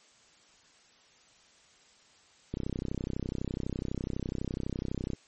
click train, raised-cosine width 3 ms, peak -20 dBFS, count 84, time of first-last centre 2.54-5.134 s, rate 32 Hz, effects white hiss -61 dBFS RMS until 5.27 s + MP3 32 kbps

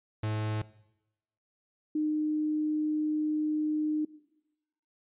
45% pulse / sine tone pair in turn, 107.8 / 305.5 Hz, A2 / D#4, -35 / -32 cents, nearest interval octave + tritone, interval 1803 cents, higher second, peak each -29 / -26 dBFS, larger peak second, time 0.23-0.62 / 1.95-4.05 s, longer second, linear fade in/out 5 ms, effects noise-tail reverb RT60 0.9 s tail -19 dB re dry + resampled to 8000 Hz

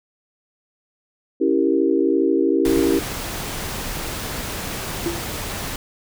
sine chord, C# diminished seventh, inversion none, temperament equal, 277.2 / 329.6 / 392 / 466.2 Hz, C#4 / E4 / G4 / Bb4, 0 / 0 / 0 / 0 cents, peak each -21 / -19 / -20 / -24 dBFS, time 1.4-3 s, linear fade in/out 20 ms
pink noise, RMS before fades -28 dBFS, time 2.65-5.76 s, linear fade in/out 2 ms
sine tone with exponential decay, 340 Hz, F4, 46 cents flat, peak -18 dBFS, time 5.06-5.29 s, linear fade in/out 0 ms, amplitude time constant 49 ms
effects none

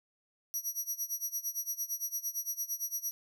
20% pulse tone with tremolo, 5800 Hz, F#8, 35 cents flat, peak -26 dBFS, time 0.54-3.11 s, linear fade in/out 0 ms, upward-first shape sine, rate 8.8 Hz, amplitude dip 90%, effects none

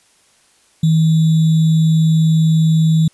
sine tone with sample-and-hold, 160 Hz, D#3, 49 cents sharp, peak -9 dBFS, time 0.83-3.08 s, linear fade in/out 5 ms, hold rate 3675 Hz, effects white hiss -54 dBFS RMS until 3.13 s + resampled to 24000 Hz

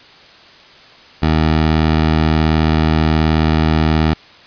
15% pulse tone, 78.7 Hz, D#2, 20 cents sharp, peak -5 dBFS, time 1.22-4.14 s, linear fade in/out 10 ms, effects white hiss -42 dBFS RMS until 4.46 s + resampled to 11025 Hz

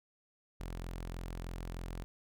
sawtooth tone, 43.24 Hz, F1, 16 cents flat, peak -36 dBFS, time 0.6-2.04 s, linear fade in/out 0 ms, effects none

